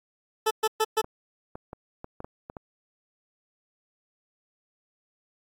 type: tone bursts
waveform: 20% pulse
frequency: 436.8 Hz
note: A4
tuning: 13 cents flat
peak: -16 dBFS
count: 4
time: 0.46-1.016 s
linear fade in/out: 10 ms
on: 49 ms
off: 120 ms
type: clicks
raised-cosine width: 1 ms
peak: -24 dBFS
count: 8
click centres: 1.044 / 1.555 / 1.731 / 2.044 / 2.204 / 2.245 / 2.499 / 2.568 s
effects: AAC 48 kbps